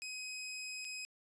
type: tone with dropouts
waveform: 20% pulse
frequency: 2526 Hz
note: D#7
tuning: 26 cents sharp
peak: -37 dBFS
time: 0.02-1.05 s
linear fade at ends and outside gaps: 0 ms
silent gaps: 0.846-0.85 s
effects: resampled to 22050 Hz